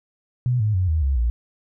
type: tone with pitch steps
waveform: sine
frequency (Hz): 124.1 / 106.79 / 91.9 / 79.09 / 68.06 / 58.57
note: B2 / G#2 / F#2 / D#2 / C#2 / A#1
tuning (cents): +9 / +49 / -11 / +29 / -31 / +9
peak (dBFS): -17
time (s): 0.46-1.3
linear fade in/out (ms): 0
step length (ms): 140
effects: none